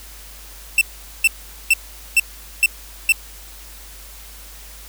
45% pulse tone bursts, 2677 Hz, E7, 26 cents sharp, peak -10 dBFS, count 6, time 0.78-3.122 s, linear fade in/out 2 ms, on 32 ms, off 430 ms, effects added 50 Hz sine -40 dBFS peak until 4.88 s + white hiss -41 dBFS RMS until 4.88 s

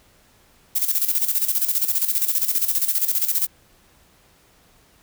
violet noise with tremolo, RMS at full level -19 dBFS, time 0.75-3.47 s, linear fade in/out 10 ms, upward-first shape square, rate 15 Hz, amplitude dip 65%, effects pink hiss -56 dBFS RMS until 5.02 s

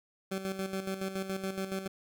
20% pulse tone with tremolo, 191.7 Hz, G3, 38 cents flat, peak -27 dBFS, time 0.31-1.88 s, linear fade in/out 10 ms, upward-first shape square, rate 7.1 Hz, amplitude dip 60%, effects none

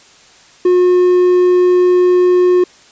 triangle tone, 360.5 Hz, F#4, 45 cents flat, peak -5 dBFS, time 0.65-2.64 s, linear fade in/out 5 ms, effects white hiss -44 dBFS RMS until 2.91 s + resampled to 16000 Hz

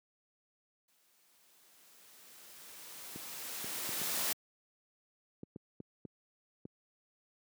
white noise with exponential growth, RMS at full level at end -33 dBFS, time 0.88-4.33 s, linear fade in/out 5 ms, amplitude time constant 750 ms
clicks, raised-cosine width 3 ms, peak -30 dBFS, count 9, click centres 3.16 / 3.644 / 3.892 / 4.016 / 5.433 / 5.561 / 5.803 / 6.052 / 6.654 s
effects high-pass 150 Hz 12 dB/octave

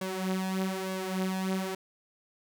sawtooth tone with flanger, 188.6 Hz, F#3, 33 cents sharp, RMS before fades -32 dBFS, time 0.01-1.75 s, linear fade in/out 5 ms, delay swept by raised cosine 1.8 to 6.5 ms, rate 1.1 Hz, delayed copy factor +0.7, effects none

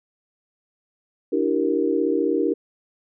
sine chord, E half-diminished seventh, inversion third, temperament equal with one note detuned, 293.7 / 329.6 / 387 / 466.2 Hz, D4 / E4 / G4 / Bb4, 0 / 0 / -22 / 0 cents, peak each -24 dBFS, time 1.32-2.54 s, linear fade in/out 10 ms, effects none

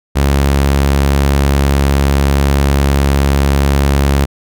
sawtooth tone, 69.6 Hz, C#2, 8 cents sharp, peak -5 dBFS, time 0.15-4.26 s, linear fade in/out 20 ms, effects none

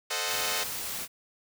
5% pulse chord, A diminished seventh, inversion none, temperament equal, 440 / 523.3 / 622.3 / 740 Hz, A4 / C5 / Eb5 / Gb5, 0 / 0 / 0 / 0 cents, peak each -23 dBFS, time 0.1-0.64 s, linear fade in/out 10 ms
white noise, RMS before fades -35 dBFS, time 0.26-1.08 s, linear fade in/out 50 ms
effects none

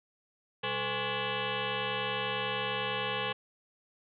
sine tone with frequency modulation, 1067 Hz, C6, 34 cents sharp, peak -30 dBFS, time 0.63-3.33 s, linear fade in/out 10 ms, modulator 315 Hz, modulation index 7, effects none

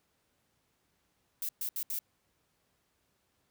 violet noise bursts at uneven times, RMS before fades -35 dBFS, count 4, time 1.42-1.49 / 1.61-1.69 / 1.76-1.83 / 1.9-1.99 s, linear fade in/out 2 ms, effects pink hiss -75 dBFS RMS until 3.5 s + high-pass 60 Hz 12 dB/octave

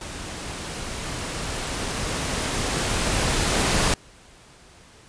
pink noise with level ramp, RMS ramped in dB -35 to -20 dBFS, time 0.01-3.94 s, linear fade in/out 2 ms, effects pink hiss -50 dBFS RMS until 5.08 s + resampled to 22050 Hz

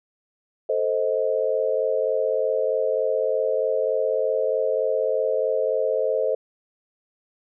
sine chord, A diminished, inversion none, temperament equal with one note detuned, 440 / 523.3 / 627.7 Hz, A4 / C5 / Eb5, 0 / 0 / +15 cents, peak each -25 / -23 / -25 dBFS, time 0.69-6.35 s, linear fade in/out 5 ms, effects none

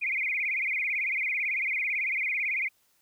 sine tone with vibrato, 2251 Hz, C#7, 26 cents sharp, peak -26 dBFS, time 0.01-2.69 s, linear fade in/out 20 ms, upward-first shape sine, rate 18 Hz, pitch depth 170 cents each way, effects white hiss -68 dBFS RMS until 3.01 s

